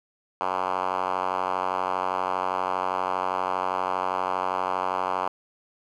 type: tone with band-pass filter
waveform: 5% pulse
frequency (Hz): 92.5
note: F#2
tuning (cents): 0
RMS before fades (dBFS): -27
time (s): 0.41-5.28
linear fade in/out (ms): 0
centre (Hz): 1000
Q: 2
effects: none